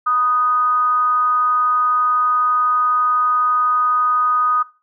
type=tone with frequency modulation; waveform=sine; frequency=1242 Hz; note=D#6; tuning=3 cents flat; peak=-14 dBFS; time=0.06-4.63 s; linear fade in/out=10 ms; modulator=256 Hz; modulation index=0.32; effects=noise-tail reverb RT60 0.3 s tail -17 dB re dry